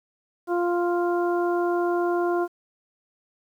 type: harmonic tone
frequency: 349.2 Hz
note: F4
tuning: in tune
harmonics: 1 / 2 / 3 / 4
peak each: -22 / -28 / -32 / -34 dBFS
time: 0.47-2.48 s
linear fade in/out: 50 ms
effects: 9-bit

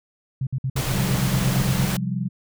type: tone bursts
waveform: sine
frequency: 131.9 Hz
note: C3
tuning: 14 cents sharp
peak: -21 dBFS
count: 13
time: 0.41-1.849 s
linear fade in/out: 5 ms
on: 59 ms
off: 56 ms
type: noise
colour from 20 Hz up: pink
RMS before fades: -27 dBFS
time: 0.76-1.97 s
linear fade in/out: 5 ms
type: chord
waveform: sine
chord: C suspended fourth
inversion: none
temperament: equal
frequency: 130.81 / 174.61 / 196 Hz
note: C3 / F3 / G3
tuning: 0 / 0 / 0 cents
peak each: -27 dBFS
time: 0.91-2.29 s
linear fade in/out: 20 ms
effects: none

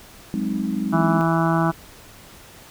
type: chord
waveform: sine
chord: Ab dominant seventh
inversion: third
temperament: equal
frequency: 185 / 207.7 / 261.6 / 311.1 Hz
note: Gb3 / Ab3 / C4 / Eb4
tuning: 0 / 0 / 0 / 0 cents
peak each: -28 / -24 / -28 / -30 dBFS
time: 0.34-1.21 s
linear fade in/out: 0 ms
type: harmonic tone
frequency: 164.81 Hz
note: E3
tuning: in tune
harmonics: 1 / 2 / 4 / 5 / 6 / 7 / 8 / 9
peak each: -20 / -23 / -26 / -27 / -28 / -28 / -29 / -30 dBFS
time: 0.92-1.72 s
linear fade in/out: 20 ms
effects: pink hiss -45 dBFS RMS until 2.7 s

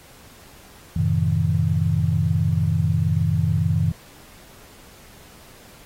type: chord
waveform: sine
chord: F# diminished seventh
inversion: none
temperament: just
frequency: 92.5 / 111 / 133.2 / 159.84 Hz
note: F#2 / A2 / C3 / Eb3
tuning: 0 / +16 / +31 / +47 cents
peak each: -22 / -25 / -25 / -21 dBFS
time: 0.96-3.92 s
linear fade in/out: 5 ms
effects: pink hiss -48 dBFS RMS until 5.85 s + AAC 48 kbps

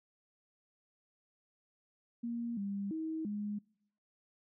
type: tone with pitch steps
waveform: sine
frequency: 235.1 / 199.5 / 318.9 / 207.2 Hz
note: A#3 / G3 / D#4 / G#3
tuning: +15 / +31 / +43 / -4 cents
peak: -35 dBFS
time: 2.23-3.59 s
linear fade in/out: 10 ms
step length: 340 ms
effects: noise-tail reverb RT60 0.8 s tail -26 dB re dry

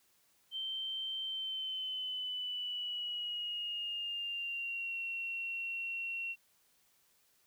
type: tone with pitch glide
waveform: sine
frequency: 3118 to 2730 Hz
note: G7 to F7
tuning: -10 to -40 cents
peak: -36 dBFS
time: 0.51-6.36 s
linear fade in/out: 50 ms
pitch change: -230 cents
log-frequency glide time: 1.23-4.99 s
effects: white hiss -71 dBFS RMS until 7.46 s

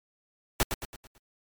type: noise with echo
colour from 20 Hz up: pink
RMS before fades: -23 dBFS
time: 0.6-0.63 s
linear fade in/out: 0 ms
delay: 110 ms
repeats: 5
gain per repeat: -7 dB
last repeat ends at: 1.18 s
effects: MP3 96 kbps

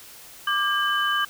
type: tone cluster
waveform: sine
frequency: 1179 / 1612 / 3006 Hz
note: D6 / G6 / F#7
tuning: +6 / +48 / +27 cents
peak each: -24 / -24 / -27 dBFS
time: 0.47-1.25 s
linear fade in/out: 5 ms
effects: white hiss -45 dBFS RMS until 1.29 s

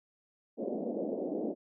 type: band-pass noise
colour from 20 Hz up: pink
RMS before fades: -35 dBFS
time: 0.57-1.55 s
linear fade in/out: 50 ms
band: 210 to 640 Hz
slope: 48 dB/octave
effects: none

